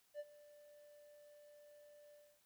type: tone with ADSR envelope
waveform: triangle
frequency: 589 Hz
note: D5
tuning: 5 cents sharp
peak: -40 dBFS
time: 0.14-2.41 s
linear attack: 56 ms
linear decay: 40 ms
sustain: -18 dB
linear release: 270 ms
effects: white hiss -75 dBFS RMS until 2.45 s